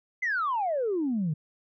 sine exponential sweep, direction down, 2093 to 144.6 Hz, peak -24 dBFS, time 0.22-1.34 s, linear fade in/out 10 ms, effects tanh soft clip ceiling -21 dBFS

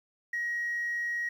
sine tone, 1895 Hz, A#6, 28 cents sharp, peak -28 dBFS, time 0.33-1.29 s, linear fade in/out 5 ms, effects tanh soft clip ceiling -26 dBFS + 10-bit

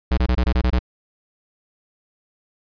square tone bursts, 61.9 Hz, B1, 5 cents sharp, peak -16 dBFS, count 8, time 0.11-0.791 s, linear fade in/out 5 ms, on 65 ms, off 23 ms, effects resampled to 11025 Hz

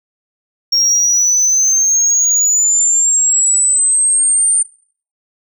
sine exponential sweep, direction up, 5550 to 9000 Hz, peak -7 dBFS, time 0.72-4.63 s, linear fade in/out 10 ms, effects noise-tail reverb RT60 0.5 s tail -24 dB re dry + tanh soft clip ceiling -8 dBFS

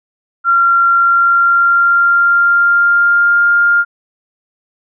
sine tone with pitch glide, 1377 to 1404.3 Hz, F6 to F6, -25 to +9 cents, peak -7 dBFS, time 0.44-3.85 s, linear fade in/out 50 ms, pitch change +34 cents, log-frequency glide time 0.88-3.45 s, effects none

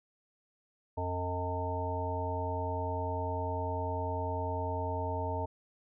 harmonic tone, 90 Hz, F#2, 47 cents flat, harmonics 1 / 3 / 5 / 7 / 9 / 10, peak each -35 / -43 / -40 / -39 / -45 / -37 dBFS, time 0.97-5.46 s, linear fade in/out 10 ms, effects none

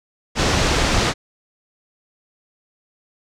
pink low-pass noise, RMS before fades -18 dBFS, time 0.35-1.14 s, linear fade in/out 50 ms, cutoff 6900 Hz, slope 24 dB/octave, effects none

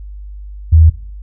sine tone, 80.1 Hz, E2, 49 cents flat, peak -3 dBFS, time 0.72-0.9 s, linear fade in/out 10 ms, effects noise-tail reverb RT60 0.5 s tail -18 dB re dry + added 50 Hz sine -27 dBFS peak until 1.22 s

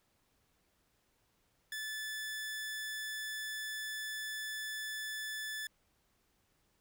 sawtooth tone, 1740 Hz, A6, 20 cents flat, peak -35 dBFS, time 1.72-5.67 s, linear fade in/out 2 ms, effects pink hiss -75 dBFS RMS until 6.8 s

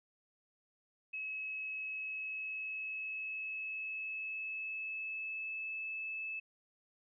sine tone with pitch glide, 2573 to 2613 Hz, E7 to E7, -43 to -16 cents, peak -38 dBFS, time 1.13-6.4 s, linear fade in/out 10 ms, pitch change +27 cents, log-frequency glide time 1.91-5.81 s, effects none

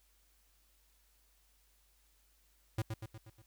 square tone with echo, 110 Hz, A2, in tune, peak -32 dBFS, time 2.78-2.82 s, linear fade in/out 5 ms, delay 120 ms, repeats 5, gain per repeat -5 dB, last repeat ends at 3.42 s, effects added 50 Hz sine -70 dBFS peak until 3.46 s + white hiss -72 dBFS RMS until 3.46 s

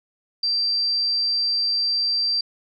sine tone, 4699 Hz, D8, in tune, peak -19 dBFS, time 0.43-2.41 s, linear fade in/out 5 ms, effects none

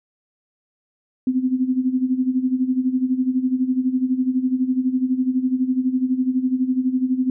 sine tone with tremolo, 256.6 Hz, C4, 34 cents flat, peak -14 dBFS, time 1.27-7.3 s, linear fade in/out 2 ms, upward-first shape sine, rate 12 Hz, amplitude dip 75%, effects none

